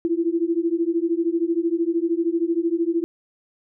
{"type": "beating tone pair", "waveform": "sine", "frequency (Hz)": [329.6, 342.6], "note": ["E4", "F4"], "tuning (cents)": [0, -33], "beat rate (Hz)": 13, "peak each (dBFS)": -22, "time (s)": [0.05, 3.04], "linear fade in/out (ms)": 0, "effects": []}